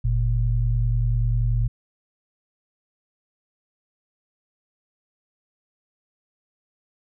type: tone pair together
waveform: sine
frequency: 46.23 / 116.5 Hz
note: F#1 / A#2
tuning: -1 / -1 cents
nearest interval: octave + major third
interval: 1600 cents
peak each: -21 dBFS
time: 0.04-1.68 s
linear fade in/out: 10 ms
effects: none